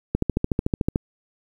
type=click train; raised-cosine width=3 ms; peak=-7 dBFS; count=12; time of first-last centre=0.15-0.959 s; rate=13.6 Hz; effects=8-bit